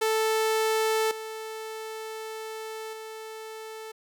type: tone with level steps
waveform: sawtooth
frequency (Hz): 440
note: A4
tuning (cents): 0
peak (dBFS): -19 / -31 / -34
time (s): 0.01-3.92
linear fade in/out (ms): 10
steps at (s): 1.11 / 2.93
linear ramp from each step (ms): 2
effects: none